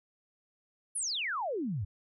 sine exponential sweep, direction down, 11070 to 87.31 Hz, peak -31 dBFS, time 0.95-1.85 s, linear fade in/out 10 ms, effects none

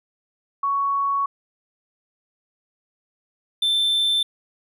sine / triangle tone pair in turn, 1115 / 3548 Hz, C#6 / A7, +10 / +14 cents, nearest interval octave + minor sixth, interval 2004 cents, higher second, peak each -19 / -16 dBFS, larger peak second, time 0.63-1.26 / 3.62-4.23 s, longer first, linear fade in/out 5 ms, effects none

